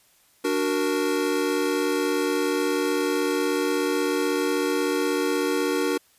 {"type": "chord", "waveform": "square", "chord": "D augmented", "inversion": "none", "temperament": "equal", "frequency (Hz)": [293.7, 370, 466.2], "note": ["D4", "F#4", "A#4"], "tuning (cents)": [0, 0, 0], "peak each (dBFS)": -27, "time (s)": [0.44, 5.98], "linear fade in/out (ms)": 10, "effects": ["white hiss -60 dBFS RMS until 6.18 s", "resampled to 32000 Hz"]}